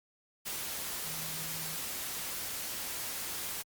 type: tone in noise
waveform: sine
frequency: 159.6 Hz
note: D#3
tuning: 44 cents sharp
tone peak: -47 dBFS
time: 1.04-1.77 s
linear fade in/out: 20 ms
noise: white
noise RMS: -38 dBFS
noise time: 0.45-3.63 s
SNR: -12 dB
effects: Opus 48 kbps